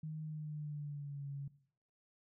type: tone with pitch glide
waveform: sine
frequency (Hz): 155.56 to 140.2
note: D#3 to C#3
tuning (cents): 0 to +20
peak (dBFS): -40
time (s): 0.03-1.48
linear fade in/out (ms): 5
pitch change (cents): -180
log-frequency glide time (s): 0.23-1.28
effects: noise-tail reverb RT60 0.6 s tail -18 dB re dry